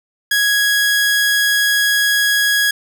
sawtooth tone, 1661.2 Hz, G#6, in tune, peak -9 dBFS, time 0.31-2.71 s, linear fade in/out 5 ms, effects none

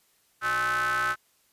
square ring-modulated tone, 114.9 Hz, A#2, 25 cents flat, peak -22 dBFS, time 0.41-1.16 s, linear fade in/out 50 ms, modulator 1410 Hz, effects white hiss -66 dBFS RMS until 1.52 s + resampled to 32000 Hz

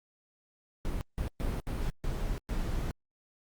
brown noise bursts at uneven times, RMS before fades -32 dBFS, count 6, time 0.85-1.01 / 1.18-1.28 / 1.4-1.6 / 1.67-1.9 / 2.04-2.38 / 2.49-2.91 s, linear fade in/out 0 ms, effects Opus 48 kbps

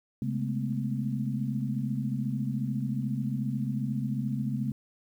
sine tone cluster, 134.5 / 208.2 / 222.3 / 250.7 Hz, C3 / G#3 / A3 / B3, +48 / +5 / +18 / +26 cents, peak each -31 / -34 / -34 / -36 dBFS, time 0.22-4.72 s, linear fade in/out 2 ms, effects 10-bit

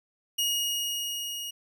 sawtooth tone with level ramp, 2875 Hz, F7, 50 cents sharp, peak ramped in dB -21 to -31 dBFS, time 0.38-1.51 s, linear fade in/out 10 ms, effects none

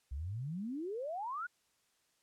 sine exponential sweep, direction up, 62.5 to 1498 Hz, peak -37 dBFS, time 0.11-1.47 s, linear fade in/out 10 ms, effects white hiss -75 dBFS RMS until 2.22 s + low-pass 10000 Hz 12 dB/octave

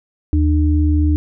sine tone pair together, 78 / 300.7 Hz, D#2 / D4, +5 / +41 cents, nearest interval octave + major seventh, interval 2336 cents, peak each -12 / -18 dBFS, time 0.33-1.16 s, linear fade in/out 0 ms, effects none

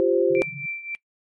sine chord, F suspended second, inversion none, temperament equal, 349.2 / 392 / 523.3 Hz, F4 / G4 / C5, 0 / 0 / 0 cents, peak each -21 dBFS, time 0-0.42 s, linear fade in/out 0 ms
pink band-pass noise, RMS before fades -40 dBFS, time 0.3-0.66 s, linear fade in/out 5 ms, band 130 to 170 Hz, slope 96 dB/octave
sine tone with tremolo, 2346 Hz, D7, 2 cents flat, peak -26 dBFS, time 0.35-0.95 s, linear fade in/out 0 ms, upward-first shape triangle, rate 3.7 Hz, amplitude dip 80%
effects noise-tail reverb RT60 0.1 s tail -22 dB re dry + MP3 48 kbps

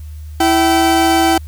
40% pulse tone pair together, 329.6 / 771.6 Hz, E4 / G5, 0 / -28 cents, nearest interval octave + minor third, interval 1472 cents, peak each -12 dBFS, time 0.4-1.38 s, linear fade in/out 5 ms, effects added 76 Hz sine -27 dBFS peak until 1.47 s + white hiss -50 dBFS RMS until 1.47 s

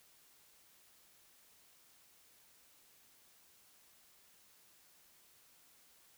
silence, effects white hiss -66 dBFS RMS until 6.17 s

